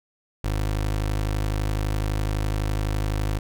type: tone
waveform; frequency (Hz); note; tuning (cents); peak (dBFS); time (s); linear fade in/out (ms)
25% pulse; 51.91; G#1; 0; -19; 0.44-3.39; 5
effects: none